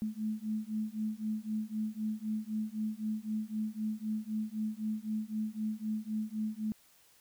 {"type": "beating tone pair", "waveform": "sine", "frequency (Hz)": [214.1, 218], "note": ["A3", "A3"], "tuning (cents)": [-47, -16], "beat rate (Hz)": 3.9, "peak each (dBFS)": [-36, -36], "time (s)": [0.02, 6.72], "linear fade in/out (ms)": 0, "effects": ["white hiss -64 dBFS RMS until 7.2 s"]}